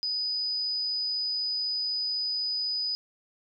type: tone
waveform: sine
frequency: 4978 Hz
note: D#8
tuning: in tune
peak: -27 dBFS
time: 0.03-2.95 s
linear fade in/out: 0 ms
effects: none